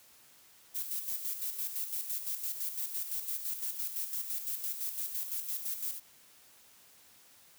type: noise with tremolo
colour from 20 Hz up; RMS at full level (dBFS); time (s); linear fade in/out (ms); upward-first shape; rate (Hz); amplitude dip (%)
violet; -35; 0.74-6; 20; square; 5.9; 55
effects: white hiss -60 dBFS RMS until 7.58 s + high-pass 60 Hz 12 dB/octave